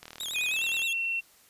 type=click train; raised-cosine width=0.2 ms; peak=-25 dBFS; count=32; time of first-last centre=0.03-0.819 s; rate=39.3 Hz
type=tone with vibrato; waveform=sawtooth; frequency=3520 Hz; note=A7; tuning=in tune; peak=-30 dBFS; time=0.2-0.93 s; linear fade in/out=2 ms; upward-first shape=sine; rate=9.6 Hz; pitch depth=160 cents each way
type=tone with pitch glide; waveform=sine; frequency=2489 to 2714 Hz; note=D#7 to E7; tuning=0 to +50 cents; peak=-27 dBFS; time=0.34-1.21 s; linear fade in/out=20 ms; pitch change=+150 cents; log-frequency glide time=0.48-0.62 s
effects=white hiss -59 dBFS RMS until 1.49 s + resampled to 32000 Hz